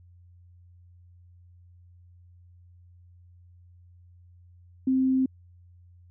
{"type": "tone", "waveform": "sine", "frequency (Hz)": 261.6, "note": "C4", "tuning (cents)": 0, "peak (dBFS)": -20, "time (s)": [4.87, 5.26], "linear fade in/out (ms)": 5, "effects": ["added 88 Hz sine -51 dBFS peak until 6.1 s"]}